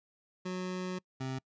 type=tone pair in turn; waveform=25% pulse; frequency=183.5 / 131.53 Hz; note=F#3 / C3; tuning=-14 / +9 cents; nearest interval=tritone; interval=577 cents; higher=first; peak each=-31 / -31 dBFS; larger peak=neither; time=0.45-0.99 / 1.2-1.39 s; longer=first; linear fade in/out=10 ms; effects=noise-tail reverb RT60 0.1 s tail -26 dB re dry + resampled to 16000 Hz